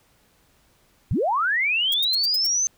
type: linear sweep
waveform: sine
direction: up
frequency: 66.1 to 6300 Hz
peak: -19 dBFS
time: 1.11-2.67 s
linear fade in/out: 0 ms
type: noise bursts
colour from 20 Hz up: violet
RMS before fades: -30 dBFS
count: 6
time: 1.92-2.466 s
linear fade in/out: 2 ms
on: 21 ms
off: 84 ms
effects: pink hiss -61 dBFS RMS until 2.77 s